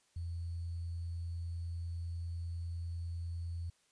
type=tone with sample-and-hold; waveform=sine; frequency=85 Hz; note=F2; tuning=46 cents flat; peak=-37 dBFS; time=0.16-3.7 s; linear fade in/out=5 ms; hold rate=4410 Hz; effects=white hiss -72 dBFS RMS until 3.91 s + resampled to 22050 Hz